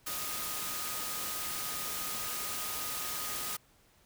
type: tone in noise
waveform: sine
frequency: 1244.5 Hz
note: D#6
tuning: in tune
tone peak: -45 dBFS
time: 0.06-3.57 s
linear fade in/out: 10 ms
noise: white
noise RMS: -37 dBFS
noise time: 0.06-3.57 s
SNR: -11 dB
effects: pink hiss -65 dBFS RMS until 4.05 s